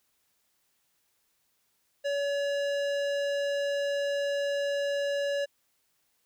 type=tone with hard clipping; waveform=sine; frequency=567 Hz; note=C#5; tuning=39 cents sharp; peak=-29 dBFS; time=2.04-5.46 s; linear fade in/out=20 ms; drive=16 dB; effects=white hiss -73 dBFS RMS until 6.25 s